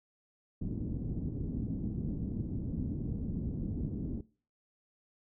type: low-pass noise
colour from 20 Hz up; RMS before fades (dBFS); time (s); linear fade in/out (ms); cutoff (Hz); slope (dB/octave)
white; -36; 0.61-4.21; 5; 260; 24
effects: noise-tail reverb RT60 0.4 s tail -21 dB re dry